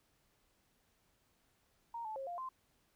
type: tone with pitch steps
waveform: sine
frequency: 931 / 869 / 539 / 699 / 1042 Hz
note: A#5 / A5 / C#5 / F5 / C6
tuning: -2 / -22 / -49 / +1 / -7 cents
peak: -40 dBFS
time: 1.94-2.49 s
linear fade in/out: 5 ms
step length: 110 ms
effects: pink hiss -75 dBFS RMS until 2.95 s